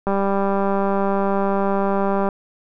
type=click train; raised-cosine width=1 ms; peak=-8 dBFS; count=438; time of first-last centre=0.07-2.288 s; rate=197 Hz; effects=none